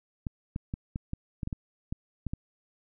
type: clicks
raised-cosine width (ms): 5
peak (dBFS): -20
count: 11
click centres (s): 0.268 / 0.561 / 0.739 / 0.959 / 1.134 / 1.432 / 1.474 / 1.528 / 1.925 / 2.267 / 2.335
effects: none